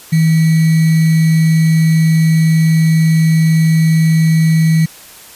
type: tone with sample-and-hold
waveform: sine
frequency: 161 Hz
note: E3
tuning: 41 cents flat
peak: -7 dBFS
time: 0.12-4.86 s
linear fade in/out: 10 ms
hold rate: 2100 Hz
effects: white hiss -37 dBFS RMS until 5.35 s + resampled to 32000 Hz